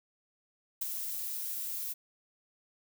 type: noise with ADSR envelope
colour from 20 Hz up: violet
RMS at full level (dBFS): -32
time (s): 0.81-1.94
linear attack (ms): 8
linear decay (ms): 21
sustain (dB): -5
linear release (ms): 20
effects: none